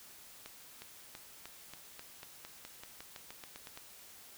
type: accelerating click train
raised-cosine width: 0.2 ms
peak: -29 dBFS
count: 17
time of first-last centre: 0.46-3.775 s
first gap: 360 ms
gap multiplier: 0.92
effects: white hiss -55 dBFS RMS until 4.37 s